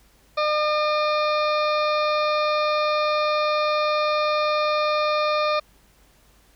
harmonic tone, 605 Hz, D#5, 49 cents flat, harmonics 1 / 2 / 3 / 4 / 6 / 7 / 8 / 9, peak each -22 / -23 / -38 / -30 / -34 / -35 / -40 / -43 dBFS, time 0.37-5.6 s, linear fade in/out 10 ms, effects added 50 Hz sine -58 dBFS peak until 6.55 s + pink hiss -58 dBFS RMS until 6.55 s

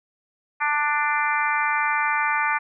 harmonic tone, 295.5 Hz, D4, 11 cents sharp, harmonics 3 / 4 / 5 / 6 / 7 / 8, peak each -25 / -26 / -27 / -28 / -28 / -29 dBFS, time 0.6-2.59 s, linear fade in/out 20 ms, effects none

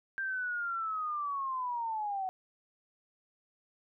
sine linear sweep, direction down, 1589 to 740 Hz, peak -32 dBFS, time 0.18-2.29 s, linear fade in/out 0 ms, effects none

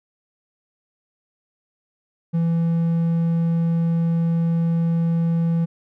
triangle tone, 166.8 Hz, E3, 21 cents sharp, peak -15 dBFS, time 2.33-5.66 s, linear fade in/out 20 ms, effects none

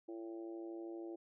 harmonic tone, 112.6 Hz, A2, 40 cents sharp, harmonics 3 / 4 / 5 / 6 / 7, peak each -44 / -56 / -55 / -60 / -61 dBFS, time 0.08-1.16 s, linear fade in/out 10 ms, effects none

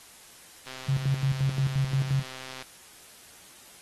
click train, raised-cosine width 0.2 ms, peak -24 dBFS, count 255, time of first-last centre 0.67-2.624 s, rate 130 Hz
sine tone with tremolo, 135.7 Hz, C#3, 36 cents flat, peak -21 dBFS, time 0.88-2.23 s, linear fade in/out 10 ms, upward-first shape square, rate 5.7 Hz, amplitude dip 65%
effects white hiss -51 dBFS RMS until 3.81 s + AAC 32 kbps

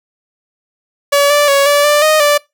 sawtooth tone with pitch steps, 569 / 584 / 558 / 578 / 590 / 620 / 585 Hz, C#5 / D5 / C#5 / D5 / D5 / D#5 / D5, +45 / -10 / +11 / -28 / +8 / -6 / -7 cents, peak -4 dBFS, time 1.12-2.38 s, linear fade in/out 10 ms, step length 180 ms, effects noise-tail reverb RT60 0.2 s tail -23 dB re dry

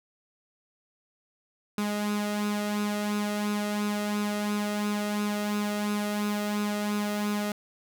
sawtooth tone with flanger, 207.7 Hz, G#3, in tune, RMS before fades -29 dBFS, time 1.78-7.52 s, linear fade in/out 2 ms, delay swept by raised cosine 0.77 to 1.56 ms, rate 2.9 Hz, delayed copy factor +0.55, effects none

